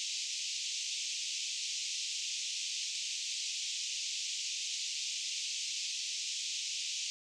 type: band-pass noise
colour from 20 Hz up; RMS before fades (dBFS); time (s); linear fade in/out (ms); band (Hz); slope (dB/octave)
white; -38; 0-7.1; 0; 2500 to 7100; 48
effects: none